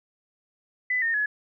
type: tone with pitch steps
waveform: sine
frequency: 2001 / 1831 / 1696 Hz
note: B6 / A#6 / G#6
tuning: +22 / -32 / +36 cents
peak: -22 dBFS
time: 0.9-1.26 s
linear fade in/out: 5 ms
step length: 120 ms
effects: none